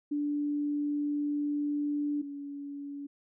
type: tone pair in turn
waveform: sine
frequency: 292.1 / 284.1 Hz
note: D4 / C#4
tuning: -9 / +43 cents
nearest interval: unison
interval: 48 cents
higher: first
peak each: -28 / -37 dBFS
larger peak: first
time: 0.11-2.22 / 2.22-3.07 s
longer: first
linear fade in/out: 10 ms
effects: none